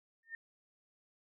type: tone with exponential growth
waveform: sine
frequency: 1819 Hz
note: A#6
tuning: 43 cents flat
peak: -37 dBFS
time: 0.23-0.35 s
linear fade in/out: 2 ms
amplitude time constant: 24 ms
effects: none